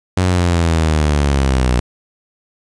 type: linear sweep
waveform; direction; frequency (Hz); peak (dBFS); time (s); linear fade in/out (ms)
sawtooth; down; 93.2 to 60.2; -8; 0.17-1.8; 5
effects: resampled to 22050 Hz + 7-bit